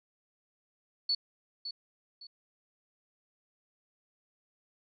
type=tone with echo; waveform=sine; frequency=4435 Hz; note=C#8; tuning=in tune; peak=-26 dBFS; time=1.09-1.15 s; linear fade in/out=5 ms; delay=560 ms; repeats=2; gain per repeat=-10 dB; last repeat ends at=2.27 s; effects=none